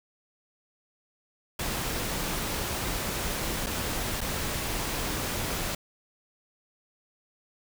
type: noise with dropouts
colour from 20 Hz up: pink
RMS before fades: -31 dBFS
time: 1.59-5.75 s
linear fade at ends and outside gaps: 5 ms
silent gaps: 3.663-3.667 / 4.208-4.213 s
effects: none